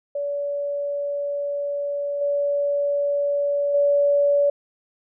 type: tone with level steps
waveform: sine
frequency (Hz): 572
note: D5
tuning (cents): -46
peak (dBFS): -23 / -19 / -15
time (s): 0.15-4.5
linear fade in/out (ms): 5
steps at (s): 2.21 / 3.74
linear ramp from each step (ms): 5
effects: none